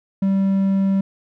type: tone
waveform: triangle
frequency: 194.3 Hz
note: G3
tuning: 15 cents flat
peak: -13 dBFS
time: 0.22-1.01 s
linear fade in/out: 5 ms
effects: none

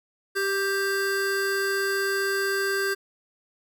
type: tone pair together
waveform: square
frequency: 392 / 1578.9 Hz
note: G4 / G6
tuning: 0 / +12 cents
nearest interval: 2 octaves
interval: 2412 cents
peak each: -27 dBFS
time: 0.35-2.95 s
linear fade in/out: 20 ms
effects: none

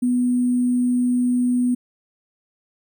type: tone with sample-and-hold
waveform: sine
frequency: 246.9 Hz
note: B3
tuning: in tune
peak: -16 dBFS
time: 0.02-1.75 s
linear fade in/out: 10 ms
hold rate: 8820 Hz
effects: none

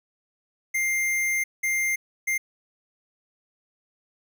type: tone bursts at uneven times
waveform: square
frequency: 2100 Hz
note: C7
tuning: 6 cents sharp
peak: -23 dBFS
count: 3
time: 0.74-1.44 / 1.63-1.96 / 2.27-2.38 s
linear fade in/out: 10 ms
effects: none

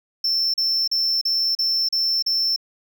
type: tone bursts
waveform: triangle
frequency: 5360 Hz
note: E8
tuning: 28 cents sharp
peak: -17 dBFS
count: 7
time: 0.24-2.562 s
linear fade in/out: 5 ms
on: 300 ms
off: 37 ms
effects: none

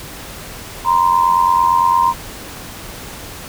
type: tone pair together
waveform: sine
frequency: 944 / 1032.8 Hz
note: A#5 / C6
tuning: +22 / -23 cents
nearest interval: major second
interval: 155 cents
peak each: -13 dBFS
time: 0.84-2.14 s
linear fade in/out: 50 ms
effects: pink hiss -32 dBFS RMS until 3.48 s

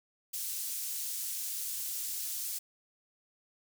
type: high-pass noise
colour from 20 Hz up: pink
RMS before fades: -37 dBFS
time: 0.33-2.59 s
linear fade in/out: 10 ms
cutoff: 7400 Hz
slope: 12 dB/octave
effects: none

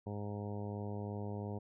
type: harmonic tone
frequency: 102.9 Hz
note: G#2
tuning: 16 cents flat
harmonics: 1 / 2 / 3 / 4 / 5 / 6 / 7 / 8 / 9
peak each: -41 / -44 / -50 / -47 / -50 / -54 / -53 / -56 / -55 dBFS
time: 0.06-1.59 s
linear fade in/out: 10 ms
effects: none

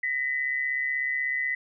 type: tone pair together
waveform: sine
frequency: 1864.7 / 2001 Hz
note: A#6 / B6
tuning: 0 / +22 cents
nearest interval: minor second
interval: 122 cents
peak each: -32 / -26 dBFS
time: 0.03-1.55 s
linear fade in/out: 5 ms
effects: none

